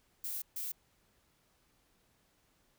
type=noise bursts at uneven times; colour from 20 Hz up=violet; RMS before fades=-39 dBFS; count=2; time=0.24-0.42 / 0.56-0.72 s; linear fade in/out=5 ms; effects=pink hiss -72 dBFS RMS until 2.78 s